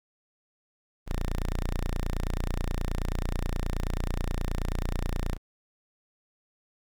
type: tone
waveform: sawtooth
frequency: 29.38 Hz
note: A#0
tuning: 14 cents sharp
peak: -23 dBFS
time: 1.06-5.38 s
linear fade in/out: 50 ms
effects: 10-bit